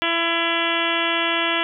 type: harmonic tone with a mistuned harmonic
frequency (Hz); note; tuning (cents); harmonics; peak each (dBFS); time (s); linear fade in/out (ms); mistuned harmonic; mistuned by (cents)
334.9; E4; +27; 1 / 2 / 3 / 4 / 5 / 6 / 7 / 8 / 9 / 10; -28 / -28 / -28 / -28 / -28 / -28 / -28 / -28 / -28 / -28; 0.02-1.63; 0; 8; +38
effects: none